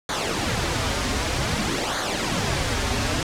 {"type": "noise with flanger", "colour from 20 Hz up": "pink", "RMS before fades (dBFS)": -24, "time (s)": [0.09, 3.23], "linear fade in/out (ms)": 2, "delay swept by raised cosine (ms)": [0.37, 6.17], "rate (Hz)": 0.53, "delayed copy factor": -0.65, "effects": ["low-pass 7000 Hz 12 dB/octave"]}